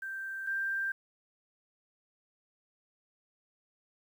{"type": "tone pair in turn", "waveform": "sine", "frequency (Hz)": [1568, 1579.8], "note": ["G6", "G6"], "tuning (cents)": [0, 13], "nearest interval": "unison", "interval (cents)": 13, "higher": "second", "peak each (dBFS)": [-36, -30], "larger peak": "second", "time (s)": [[0.02, 0.47], [0.47, 0.92]], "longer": "neither", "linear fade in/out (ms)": 5, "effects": ["10-bit"]}